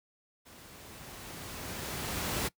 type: noise with level ramp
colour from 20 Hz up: pink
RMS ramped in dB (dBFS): -53 to -31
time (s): 0.45-2.49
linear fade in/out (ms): 20
effects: noise-tail reverb RT60 0.1 s tail -22 dB re dry + high-pass 60 Hz 12 dB/octave